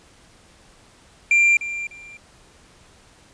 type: tone with echo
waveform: triangle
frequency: 2376 Hz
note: D7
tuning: 20 cents sharp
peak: -11 dBFS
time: 1.31-1.57 s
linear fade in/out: 2 ms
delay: 300 ms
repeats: 2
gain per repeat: -13 dB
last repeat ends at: 2.17 s
effects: pink hiss -52 dBFS RMS until 3.33 s + resampled to 22050 Hz